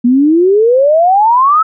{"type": "exponential sweep", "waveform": "sine", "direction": "up", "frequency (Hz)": [234.9, 1323], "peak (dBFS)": -5, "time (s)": [0.04, 1.63], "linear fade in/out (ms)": 10, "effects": []}